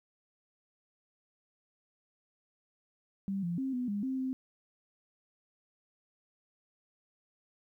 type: tone with pitch steps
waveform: sine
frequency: 195.6 / 172.4 / 266.1 / 249 / 203.5 / 263 / 260.6 Hz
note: G3 / F3 / C4 / B3 / G#3 / C4 / C4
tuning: -4 / -22 / +29 / +14 / -35 / +9 / -7 cents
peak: -31 dBFS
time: 3.28-4.33 s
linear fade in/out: 0 ms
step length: 150 ms
effects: 12-bit